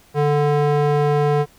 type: tone with band-pass filter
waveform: square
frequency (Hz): 146.83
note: D3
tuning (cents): 0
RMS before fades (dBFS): -17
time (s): 0.14-1.46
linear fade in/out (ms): 50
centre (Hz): 520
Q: 0.93
effects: pink hiss -52 dBFS RMS until 1.58 s